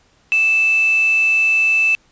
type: tone with quantisation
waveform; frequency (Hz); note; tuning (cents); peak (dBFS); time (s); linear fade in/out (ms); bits
sine; 2637; E7; 0; -12; 0.32-1.95; 0; 4
effects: pink hiss -56 dBFS RMS until 2.11 s + resampled to 16000 Hz